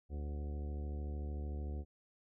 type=harmonic tone with a mistuned harmonic; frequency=73.42 Hz; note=D2; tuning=in tune; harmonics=1 / 2 / 3 / 4 / 5 / 6 / 7 / 8 / 10; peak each=-38 / -52 / -51 / -54 / -54 / -58 / -58 / -65 / -61 dBFS; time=0.09-1.85 s; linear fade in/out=50 ms; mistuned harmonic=8; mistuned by=-22 cents; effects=none